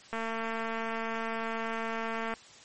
click train, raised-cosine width 0.5 ms, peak -20 dBFS, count 500, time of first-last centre 0.13-2.338 s, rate 226 Hz, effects white hiss -53 dBFS RMS until 2.64 s + MP3 32 kbps

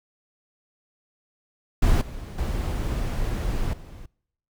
brown noise with level steps, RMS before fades -19 / -35 / -26 / -41 dBFS, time 1.82-4.06 s, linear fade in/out 5 ms, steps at 2.01 / 2.38 / 3.73 s, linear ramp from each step 5 ms, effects noise-tail reverb RT60 0.7 s tail -25 dB re dry

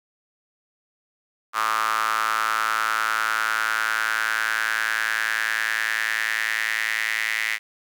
sawtooth tone with high-pass filter sweep, 110 Hz, A2, in tune, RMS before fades -24 dBFS, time 1.53-7.59 s, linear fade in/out 50 ms, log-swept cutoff 1200 to 2000 Hz, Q 5.9, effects none

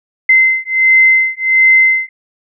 sine beating tone pair, 2066 / 2067.4 Hz, C7 / C7, -22 / -21 cents, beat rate 1.4 Hz, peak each -10 dBFS, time 0.29-2.09 s, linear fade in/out 5 ms, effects none

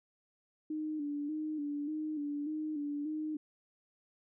sine tone with vibrato, 299.3 Hz, D4, 33 cents sharp, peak -34 dBFS, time 0.7-3.37 s, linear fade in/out 5 ms, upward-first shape square, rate 1.7 Hz, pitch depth 52 cents each way, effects none

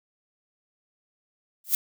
violet noise with exponential growth, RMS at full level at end -17 dBFS, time 1.64-1.75 s, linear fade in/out 1 ms, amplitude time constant 23 ms, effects none

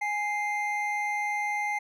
triangle tone pair together, 830.6 / 2092 Hz, G#5 / C7, 0 / -1 cents, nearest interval octave + major third, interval 1599 cents, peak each -28 dBFS, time 0.01-1.79 s, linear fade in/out 10 ms, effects none

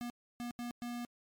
square tone bursts at uneven times, 240.4 Hz, B3, 46 cents flat, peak -39 dBFS, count 4, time 0.01-0.1 / 0.4-0.51 / 0.59-0.71 / 0.82-1.05 s, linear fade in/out 0 ms, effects MP3 96 kbps

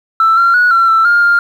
sine tone with pitch steps, 1327 / 1374 / 1461 / 1358 / 1332 / 1410 / 1402 Hz, E6 / F6 / F#6 / F6 / E6 / F6 / F6, +11 / -29 / -22 / -49 / +18 / +16 / +6 cents, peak -5 dBFS, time 0.2-1.39 s, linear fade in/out 2 ms, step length 170 ms, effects tanh soft clip ceiling -3 dBFS + 7-bit

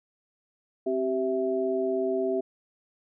sine tone cluster, 263.8 / 386.2 / 658 Hz, C4 / G4 / E5, +14 / -26 / -3 cents, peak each -32 / -26 / -30 dBFS, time 0.86-2.41 s, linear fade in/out 10 ms, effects none

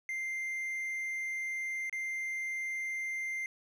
triangle tone with dropouts, 2093 Hz, C7, in tune, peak -32 dBFS, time 0.09-3.46 s, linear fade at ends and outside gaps 1 ms, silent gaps 1.896-1.927 s, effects none

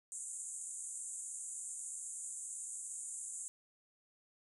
pink band-pass noise, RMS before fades -45 dBFS, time 0.12-3.48 s, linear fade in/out 0 ms, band 6900 to 9800 Hz, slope 96 dB/octave, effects none

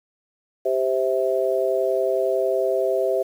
sine chord, C major, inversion second, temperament just, 392.4 / 523.3 / 654.1 Hz, G4 / C5 / E5, +2 / 0 / -14 cents, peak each -23 dBFS, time 0.65-3.23 s, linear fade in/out 10 ms, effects 8-bit

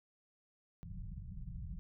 pink low-pass noise, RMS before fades -45 dBFS, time 0.83-1.79 s, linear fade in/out 0 ms, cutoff 190 Hz, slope 96 dB/octave, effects none

